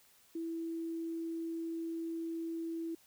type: tone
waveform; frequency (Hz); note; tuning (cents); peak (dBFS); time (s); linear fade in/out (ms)
sine; 330; E4; +2; -36; 0.35-2.95; 5
effects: white hiss -65 dBFS RMS until 3.06 s